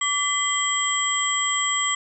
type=tone cluster; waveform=sine; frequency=1152 / 2012 / 3187 / 7690 Hz; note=D6 / B6 / G7 / B8; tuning=-34 / +32 / +28 / -47 cents; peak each=-26 dBFS; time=0.01-1.95 s; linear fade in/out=5 ms; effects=none